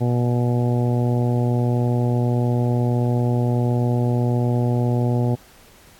harmonic tone, 121.5 Hz, B2, 28 cents flat, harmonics 1 / 2 / 3 / 4 / 5 / 6 / 7, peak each -18 / -24 / -28 / -30 / -32 / -34 / -35 dBFS, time 0-5.36 s, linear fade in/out 20 ms, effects pink hiss -50 dBFS RMS until 5.99 s + AAC 64 kbps

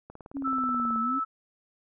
click train, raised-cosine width 1 ms, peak -30 dBFS, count 17, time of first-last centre 0.1-0.96 s, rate 18.6 Hz
sine exponential two-way sweep, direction down then up, 279.8 to 225.5 to 279.8 Hz, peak -30 dBFS, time 0.34-1.2 s, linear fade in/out 20 ms, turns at 1 s
sine tone with pitch glide, 1321 to 1309.6 Hz, E6 to E6, +3 to -12 cents, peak -26 dBFS, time 0.44-1.25 s, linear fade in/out 20 ms, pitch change -15 cents, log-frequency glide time 0.7-0.96 s
effects none

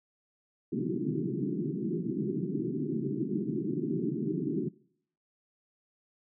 white band-pass noise, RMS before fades -32 dBFS, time 0.72-4.69 s, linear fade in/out 10 ms, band 130 to 390 Hz, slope 96 dB/octave, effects noise-tail reverb RT60 0.7 s tail -24 dB re dry

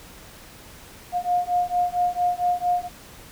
sine beating tone pair, 710 / 714.4 Hz, F5 / F5, +28 / +39 cents, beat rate 4.4 Hz, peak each -23 dBFS, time 1.12-2.89 s, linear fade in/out 50 ms, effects pink hiss -45 dBFS RMS until 3.31 s

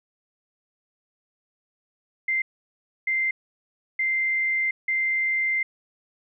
sine tone bursts at uneven times, 2087 Hz, C7, 5 cents flat, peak -21 dBFS, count 4, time 2.28-2.42 / 3.07-3.31 / 3.99-4.71 / 4.88-5.63 s, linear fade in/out 5 ms, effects none

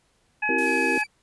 harmonic tone, 847 Hz, G#5, 34 cents sharp, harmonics 1 / 2 / 3, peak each -29 / -26 / -25 dBFS, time 0.42-1.04 s, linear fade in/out 10 ms
sine chord, C dominant seventh, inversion none, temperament equal with one note detuned, 261.6 / 329.6 / 382.8 / 466.2 Hz, C4 / E4 / G4 / Bb4, 0 / 0 / -41 / 0 cents, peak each -29 dBFS, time 0.49-0.98 s, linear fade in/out 2 ms
blue noise, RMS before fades -37 dBFS, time 0.58-1.02 s, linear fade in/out 5 ms
30% pulse tone, 2325 Hz, D7, 18 cents flat, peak -35 dBFS, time 0.65-1.07 s, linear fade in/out 20 ms
effects pink hiss -66 dBFS RMS until 1.22 s + resampled to 24000 Hz

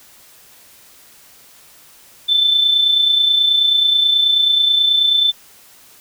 sine tone with amplitude modulation, 3531 Hz, A7, 5 cents sharp, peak -9 dBFS, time 2.28-5.32 s, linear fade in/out 20 ms, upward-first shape sine, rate 29.3 Hz, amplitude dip 45%, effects white hiss -46 dBFS RMS until 6 s

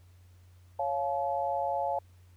sine chord, Db augmented, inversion none, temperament equal with one note detuned, 554.4 / 698.5 / 858.4 Hz, Db5 / F5 / A5, 0 / 0 / -43 cents, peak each -33 / -32 / -32 dBFS, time 0.79-1.99 s, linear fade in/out 5 ms, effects added 90 Hz sine -54 dBFS peak until 2.36 s + pink hiss -68 dBFS RMS until 2.36 s

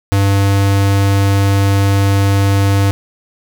square tone, 98.9 Hz, G2, 16 cents sharp, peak -10 dBFS, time 0.12-2.91 s, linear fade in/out 0 ms, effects none

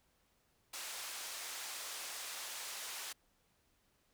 white band-pass noise, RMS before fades -45 dBFS, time 0.73-3.13 s, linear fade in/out 10 ms, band 600 to 9000 Hz, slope 12 dB/octave, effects pink hiss -75 dBFS RMS until 4.13 s

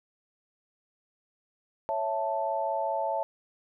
sine chord, A major, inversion first, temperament equal, 554.4 / 659.3 / 880 Hz, C#5 / E5 / A5, 0 / 0 / 0 cents, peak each -33 / -31 / -30 dBFS, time 1.89-3.23 s, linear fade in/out 0 ms, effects none

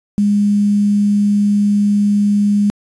sine tone with quantisation, 204.9 Hz, G#3, 23 cents flat, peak -10 dBFS, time 0.18-2.7 s, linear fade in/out 0 ms, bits 6, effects resampled to 22050 Hz

